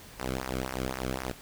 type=tone with flanger; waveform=sawtooth; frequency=64.6 Hz; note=C2; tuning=21 cents flat; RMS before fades=-34 dBFS; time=0.19-1.32 s; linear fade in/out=10 ms; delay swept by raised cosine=0.25 to 1.14 ms; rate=3.9 Hz; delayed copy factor=-0.9; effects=pink hiss -49 dBFS RMS until 1.41 s